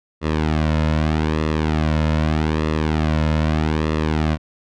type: tone with flanger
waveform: sawtooth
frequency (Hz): 77.78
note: D#2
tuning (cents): 0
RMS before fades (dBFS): -19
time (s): 0.21-4.38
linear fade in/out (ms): 50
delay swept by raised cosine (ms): 1.3 to 2.6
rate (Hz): 0.81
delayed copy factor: -0.65
effects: low-pass 4000 Hz 12 dB/octave